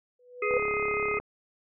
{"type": "tone with exponential growth", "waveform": "sine", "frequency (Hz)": 493.9, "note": "B4", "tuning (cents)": 0, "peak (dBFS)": -21, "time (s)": [0.19, 0.58], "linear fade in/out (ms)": 5, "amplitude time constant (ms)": 83}
{"type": "harmonic tone", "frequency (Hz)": 417.7, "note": "G#4", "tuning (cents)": 10, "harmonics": [1, 3, 5, 6], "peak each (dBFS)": [-29, -32, -32, -34], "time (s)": [0.42, 1.19], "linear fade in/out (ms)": 5}
{"type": "click train", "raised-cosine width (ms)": 1, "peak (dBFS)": -24, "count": 25, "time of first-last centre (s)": [0.51, 1.2], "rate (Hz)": 34.8}
{"effects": []}